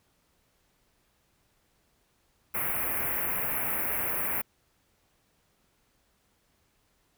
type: band-stop noise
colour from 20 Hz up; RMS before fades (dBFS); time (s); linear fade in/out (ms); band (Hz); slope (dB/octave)
white; -30; 2.54-4.42; 10; 2500 to 11000; 48
effects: pink hiss -70 dBFS RMS until 7.17 s